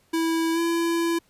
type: tone with pitch glide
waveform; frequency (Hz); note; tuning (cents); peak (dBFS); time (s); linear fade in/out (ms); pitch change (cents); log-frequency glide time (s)
square; 327.8 to 336; E4 to E4; -10 to +33; -22; 0.13-1.19; 10; +43; 0.53-0.59
effects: pink hiss -63 dBFS RMS until 1.29 s + resampled to 32000 Hz